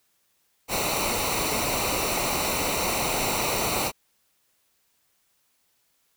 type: noise with comb filter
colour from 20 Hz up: pink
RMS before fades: -26 dBFS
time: 0.68-3.92 s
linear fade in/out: 50 ms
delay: 0.6 ms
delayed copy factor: -0.7
effects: white hiss -69 dBFS RMS until 6.16 s